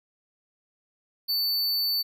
square tone, 4500 Hz, C#8, 25 cents sharp, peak -24 dBFS, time 1.28-2.03 s, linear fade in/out 20 ms, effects none

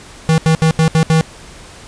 square tone bursts at uneven times, 160.3 Hz, E3, 48 cents flat, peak -9 dBFS, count 6, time 0.29-0.38 / 0.46-0.55 / 0.62-0.71 / 0.79-0.88 / 0.95-1.03 / 1.1-1.21 s, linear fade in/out 0 ms, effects pink hiss -37 dBFS RMS until 1.87 s + resampled to 22050 Hz

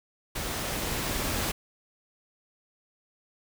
pink noise with level ramp, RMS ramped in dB -33 to -29 dBFS, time 0.35-1.52 s, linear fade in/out 10 ms, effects none

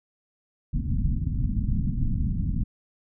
pink low-pass noise, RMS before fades -25 dBFS, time 0.73-2.64 s, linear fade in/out 10 ms, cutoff 240 Hz, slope 48 dB/octave, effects none

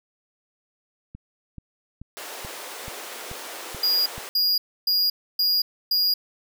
click train, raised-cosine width 5 ms, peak -26 dBFS, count 8, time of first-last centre 1.15-4.18 s, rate 2.31 Hz
pink high-pass noise, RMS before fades -37 dBFS, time 2.17-4.29 s, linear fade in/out 0 ms, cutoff 380 Hz, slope 24 dB/octave
square tone bursts, 4858 Hz, D#8, 42 cents flat, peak -19 dBFS, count 5, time 3.83-6.14 s, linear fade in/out 5 ms, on 230 ms, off 290 ms
effects none

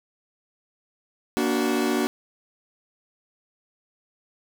40% pulse tone cluster, 236.6 / 291.6 / 371.5 Hz, A#3 / D4 / F#4, +26 / -12 / +7 cents, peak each -25 dBFS, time 1.37-2.07 s, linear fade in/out 0 ms, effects none

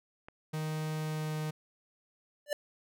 click, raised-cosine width 0.5 ms, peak -32 dBFS, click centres 0.285 s
45% pulse tone with pitch glide, 155.56 to 154.4 Hz, D#3 to D#3, 0 to -13 cents, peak -33 dBFS, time 0.53-1.51 s, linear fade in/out 10 ms, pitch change -13 cents, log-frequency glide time 0.95-1.4 s
square tone with exponential growth, 587 Hz, D5, 1 cent flat, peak -26 dBFS, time 2.46-2.53 s, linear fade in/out 2 ms, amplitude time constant 15 ms
effects none

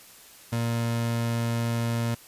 30% pulse tone, 116.7 Hz, A#2, 2 cents sharp, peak -22 dBFS, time 0.52-2.15 s, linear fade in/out 10 ms, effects white hiss -50 dBFS RMS until 2.27 s + resampled to 32000 Hz

